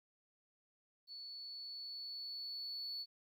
sine tone with level ramp, 4435 Hz, C#8, in tune, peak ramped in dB -47 to -39 dBFS, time 1.07-3.06 s, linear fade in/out 50 ms, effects tanh soft clip ceiling -38 dBFS + 13-bit

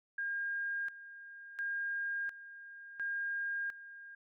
sine tone with tremolo, 1614 Hz, G#6, 50 cents flat, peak -34 dBFS, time 0.18-4.15 s, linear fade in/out 5 ms, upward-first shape square, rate 0.71 Hz, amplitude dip 80%, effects none

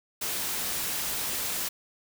white noise, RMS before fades -31 dBFS, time 0.21-1.69 s, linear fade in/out 10 ms, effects none

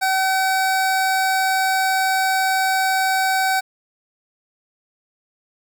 25% pulse tone, 762 Hz, G5, 49 cents flat, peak -13 dBFS, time 0.01-3.61 s, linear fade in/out 20 ms, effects none

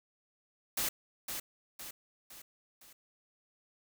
white noise with echo, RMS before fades -33 dBFS, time 0.77-0.89 s, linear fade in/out 5 ms, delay 510 ms, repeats 4, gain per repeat -6 dB, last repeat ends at 2.93 s, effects none

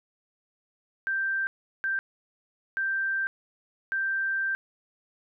sine tone bursts at uneven times, 1570 Hz, G6, 2 cents sharp, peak -25 dBFS, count 4, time 1.07-1.47 / 1.84-1.99 / 2.77-3.27 / 3.92-4.55 s, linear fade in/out 0 ms, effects none

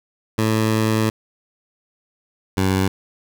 15% pulse tone pair in turn, 110 / 95.15 Hz, A2 / F#2, 0 / +49 cents, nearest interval minor third, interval 251 cents, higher first, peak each -10 dBFS, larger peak neither, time 0.38-1.1 / 2.57-2.88 s, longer first, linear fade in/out 5 ms, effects none

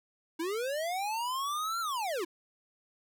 square linear two-way sweep, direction up then down, 311.1 to 1390 to 311.1 Hz, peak -32 dBFS, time 0.39-2.25 s, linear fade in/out 10 ms, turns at 1.8 s, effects none

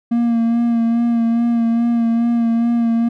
triangle tone with vibrato, 232.9 Hz, A#3, 1 cent flat, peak -11 dBFS, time 0.11-3.09 s, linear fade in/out 10 ms, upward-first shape sine, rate 2.4 Hz, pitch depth 26 cents each way, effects none

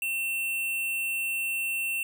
square tone, 2700 Hz, E7, 41 cents sharp, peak -28 dBFS, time 0.02-2.03 s, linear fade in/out 2 ms, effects none

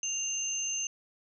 sine tone pair together, 2794 / 6272 Hz, F7 / G8, 0 / 0 cents, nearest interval octave + major second, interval 1400 cents, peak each -37 / -31 dBFS, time 0.03-0.87 s, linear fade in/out 2 ms, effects none

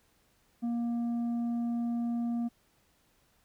sine tone with tanh clipping, 235.8 Hz, A#3, 20 cents sharp, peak -30 dBFS, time 0.62-2.49 s, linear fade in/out 20 ms, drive 5 dB, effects pink hiss -69 dBFS RMS until 3.44 s

